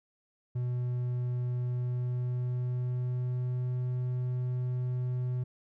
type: tone with pitch glide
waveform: triangle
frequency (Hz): 123.47 to 125.27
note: B2 to B2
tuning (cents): 0 to +25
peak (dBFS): -27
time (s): 0.55-5.44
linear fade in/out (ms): 10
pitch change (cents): +25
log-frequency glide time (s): 1.61-3.75
effects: none